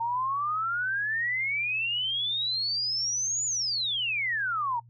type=exponential two-way sweep; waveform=sine; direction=up then down; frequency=908 to 7040 to 908 Hz; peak=-26 dBFS; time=0-4.8 s; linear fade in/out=10 ms; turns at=3.45 s; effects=noise-tail reverb RT60 0.1 s tail -26 dB re dry + added 118 Hz sine -51 dBFS peak until 4.89 s